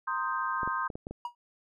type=chord; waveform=sine; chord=C minor seventh; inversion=third; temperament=equal; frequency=932.3 / 1046.5 / 1244.5 / 1568 Hz; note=Bb5 / C6 / Eb6 / G6; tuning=0 / 0 / 0 / 0 cents; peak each=-38 / -32 / -34 / -35 dBFS; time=0.07-0.88 s; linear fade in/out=10 ms
type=clicks; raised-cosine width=2 ms; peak=-25 dBFS; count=6; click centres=0.632 / 0.676 / 0.902 / 0.955 / 1.069 / 1.11 s
type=tone with exponential decay; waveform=triangle; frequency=959 Hz; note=A#5; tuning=49 cents sharp; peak=-27 dBFS; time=1.25-1.35 s; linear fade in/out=2 ms; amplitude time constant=20 ms
effects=none